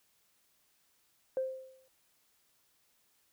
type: tone with exponential decay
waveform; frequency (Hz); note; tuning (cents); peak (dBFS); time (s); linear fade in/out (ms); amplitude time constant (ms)
sine; 523.3; C5; 0; -27; 1.37-1.88; 1; 110
effects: tanh soft clip ceiling -24 dBFS + white hiss -72 dBFS RMS until 3.32 s